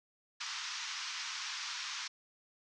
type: band-pass noise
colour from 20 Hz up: white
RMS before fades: -41 dBFS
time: 0.4-2.08 s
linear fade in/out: 10 ms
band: 950 to 6200 Hz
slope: 48 dB/octave
effects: none